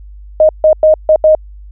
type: tone bursts at uneven times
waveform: sine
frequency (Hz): 622.3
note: D#5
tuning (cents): 0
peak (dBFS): -3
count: 5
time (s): 0.4-0.49 / 0.64-0.73 / 0.83-0.94 / 1.09-1.16 / 1.24-1.35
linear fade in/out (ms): 2
effects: added 50 Hz sine -30 dBFS peak until 1.71 s